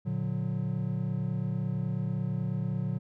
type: chord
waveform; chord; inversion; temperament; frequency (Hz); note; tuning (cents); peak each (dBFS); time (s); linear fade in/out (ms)
triangle; Bb augmented; none; just; 116.54 / 145.68 / 182.1; Bb2 / D3 / F#3; 0 / -14 / -27; -31; 0.05-2.99; 20
effects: none